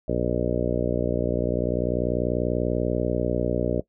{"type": "harmonic tone", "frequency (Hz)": 60.3, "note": "B1", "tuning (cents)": -41, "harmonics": [1, 2, 3, 4, 5, 6, 7, 8, 9, 10], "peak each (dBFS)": [-31, -31, -31, -31, -31, -31, -31, -31, -31, -31], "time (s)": [0.08, 3.81], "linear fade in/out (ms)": 5, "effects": ["noise-tail reverb RT60 0.1 s tail -19 dB re dry"]}